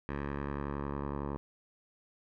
10% pulse tone with low-pass filter sweep, 70.9 Hz, C#2, 40 cents sharp, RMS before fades -37 dBFS, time 0.09-1.37 s, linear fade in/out 0 ms, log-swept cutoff 1800 to 950 Hz, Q 1.7, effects none

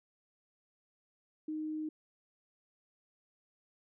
sine tone, 309.7 Hz, D#4, 8 cents flat, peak -35 dBFS, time 1.48-1.89 s, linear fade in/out 5 ms, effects none

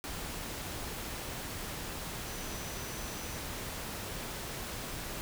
sine tone in noise, 5990 Hz, F#8, 20 cents sharp, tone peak -50 dBFS, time 2.28-3.38 s, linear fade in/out 0 ms, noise pink, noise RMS -40 dBFS, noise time 0.04-5.21 s, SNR -13 dB, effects none

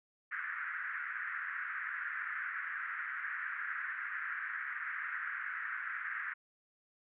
pink band-pass noise, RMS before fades -40 dBFS, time 0.31-6.34 s, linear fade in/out 10 ms, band 1400 to 1900 Hz, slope 48 dB/octave, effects none

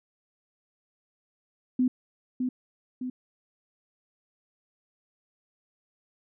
sine tone with echo, 253.1 Hz, B3, 43 cents sharp, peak -20 dBFS, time 1.79-1.88 s, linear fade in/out 5 ms, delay 610 ms, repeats 2, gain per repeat -5 dB, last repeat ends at 3.1 s, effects none

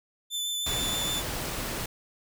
sawtooth tone with vibrato, 3520 Hz, A7, in tune, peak -26 dBFS, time 0.3-1.23 s, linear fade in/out 50 ms, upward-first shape sine, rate 6.4 Hz, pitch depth 14 cents each way
pink noise, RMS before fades -33 dBFS, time 0.66-1.86 s, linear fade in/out 5 ms
effects none

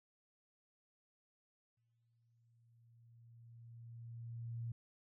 sine tone with exponential growth, 116.54 Hz, A#2, in tune, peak -39 dBFS, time 1.77-4.72 s, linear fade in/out 5 ms, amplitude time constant 640 ms, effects none

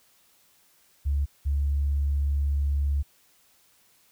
sine tone pair in turn, 71 / 71 Hz, C#2 / C#2, +42 / +42 cents, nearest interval unison, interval 0 cents, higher neither, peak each -21 / -21 dBFS, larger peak neither, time 1.05-1.26 / 1.45-3.03 s, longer second, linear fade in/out 20 ms, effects tanh soft clip ceiling -17 dBFS + white hiss -62 dBFS RMS until 4.11 s

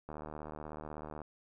click train, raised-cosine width 1 ms, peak -30 dBFS, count 87, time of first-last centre 0.09-1.217 s, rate 76.3 Hz, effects none

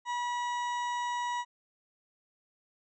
harmonic tone with a mistuned harmonic, 970 Hz, B5, 31 cents flat, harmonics 1 / 2 / 3 / 4 / 6 / 7 / 8, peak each -31 / -40 / -47 / -47 / -53 / -54 / -56 dBFS, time 0.05-1.45 s, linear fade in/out 50 ms, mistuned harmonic 4, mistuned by -33 cents, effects none

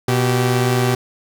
sawtooth tone pair together, 122.66 / 386.5 Hz, B2 / G4, -11 / -24 cents, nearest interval octave + minor sixth, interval 1987 cents, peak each -12 / -16 dBFS, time 0.08-0.95 s, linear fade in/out 5 ms, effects none

